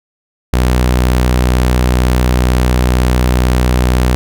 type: tone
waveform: sawtooth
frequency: 62.1 Hz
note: B1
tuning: 10 cents sharp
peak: -5 dBFS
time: 0.53-4.15 s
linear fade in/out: 0 ms
effects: none